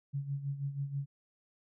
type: tone with tremolo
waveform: sine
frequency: 140 Hz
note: C#3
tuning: 18 cents sharp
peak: -31 dBFS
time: 0.13-1.06 s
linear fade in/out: 20 ms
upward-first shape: sine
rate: 6.2 Hz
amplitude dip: 70%
effects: none